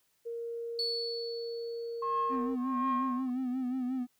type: tone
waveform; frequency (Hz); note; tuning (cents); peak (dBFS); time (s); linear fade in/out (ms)
sine; 466.3; A#4; +1; -35; 0.25-2.56; 20
type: tone with exponential decay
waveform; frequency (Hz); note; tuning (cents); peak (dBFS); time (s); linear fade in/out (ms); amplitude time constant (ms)
sine; 4435; C#8; 0; -28; 0.79-2.36; 1; 340
type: tone with tremolo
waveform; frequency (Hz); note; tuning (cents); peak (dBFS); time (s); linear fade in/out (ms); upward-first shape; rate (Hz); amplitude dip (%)
sine; 1076; C6; +48; -26; 2.02-3.3; 5; triangle; 1.4; 100
type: tone with vibrato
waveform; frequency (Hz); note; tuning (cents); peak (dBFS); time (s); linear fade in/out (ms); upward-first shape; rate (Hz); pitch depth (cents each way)
triangle; 254.4; C4; -48; -28; 2.29-4.07; 50; sine; 5.6; 61
effects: tanh soft clip ceiling -23 dBFS + white hiss -73 dBFS RMS until 4.19 s